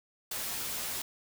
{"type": "noise with comb filter", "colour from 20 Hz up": "white", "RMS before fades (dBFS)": -36, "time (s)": [0.31, 1.02], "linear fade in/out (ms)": 5, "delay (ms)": 12, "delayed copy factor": -0.5, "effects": []}